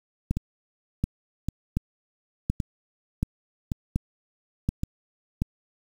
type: two click trains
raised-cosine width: 5 ms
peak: -11 / -14 dBFS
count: 8 / 5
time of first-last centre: 0.31-5.419 / 0.37-4.834 s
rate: 1.37 / 0.896 Hz
effects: 7-bit